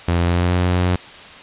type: tone with pitch glide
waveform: sawtooth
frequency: 86.2 to 89.81 Hz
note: F2 to F2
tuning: -22 to +49 cents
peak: -11 dBFS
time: 0.08-0.96 s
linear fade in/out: 5 ms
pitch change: +71 cents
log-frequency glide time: 0.23-0.59 s
effects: white hiss -38 dBFS RMS until 1.42 s + resampled to 8000 Hz